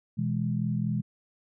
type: chord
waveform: sine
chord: E major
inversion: second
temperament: equal with one note detuned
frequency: 123.47 / 163.3 / 207.7 Hz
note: B2 / E3 / G#3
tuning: 0 / -16 / 0 cents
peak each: -30 dBFS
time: 0.17-1.02 s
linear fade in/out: 20 ms
effects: none